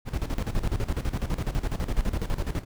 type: noise with tremolo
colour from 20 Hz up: brown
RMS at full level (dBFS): -25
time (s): 0.05-2.65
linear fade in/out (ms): 50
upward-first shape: square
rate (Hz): 12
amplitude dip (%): 75
effects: none